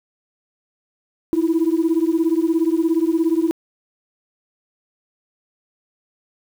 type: beating tone pair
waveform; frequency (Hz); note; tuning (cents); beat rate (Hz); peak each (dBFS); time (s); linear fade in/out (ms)
sine; 319.6 / 336.6; D#4 / E4; +47 / +36; 17; -17; 1.33-3.51; 0
effects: tanh soft clip ceiling -10 dBFS + 7-bit